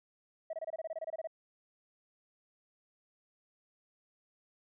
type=tone bursts; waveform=sine; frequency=644 Hz; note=E5; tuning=41 cents flat; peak=-34 dBFS; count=14; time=0.5-1.273 s; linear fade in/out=5 ms; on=32 ms; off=25 ms; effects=tanh soft clip ceiling -33 dBFS